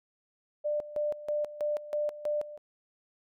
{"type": "tone with tremolo", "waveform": "sine", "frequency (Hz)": 595, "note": "D5", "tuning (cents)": 22, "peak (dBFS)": -27, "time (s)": [0.64, 2.58], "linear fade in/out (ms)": 20, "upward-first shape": "square", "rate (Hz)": 3.1, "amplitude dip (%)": 80, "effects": []}